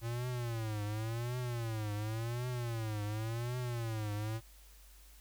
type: tone with vibrato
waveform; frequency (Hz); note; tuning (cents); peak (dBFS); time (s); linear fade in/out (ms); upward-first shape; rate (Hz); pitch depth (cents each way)
square; 114; A#2; -38; -36; 0.01-4.41; 50; triangle; 0.91; 180
effects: added 50 Hz sine -56 dBFS peak until 5.2 s + white hiss -62 dBFS RMS until 5.2 s